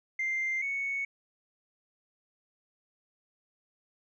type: tone pair in turn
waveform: sine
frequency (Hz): 2093 / 2217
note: C7 / C#7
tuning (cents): 0 / 0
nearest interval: minor second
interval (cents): 100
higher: second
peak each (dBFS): -27 / -29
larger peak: first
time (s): 0.19-0.62 / 0.62-1.05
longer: neither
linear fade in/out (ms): 5
effects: tanh soft clip ceiling -25 dBFS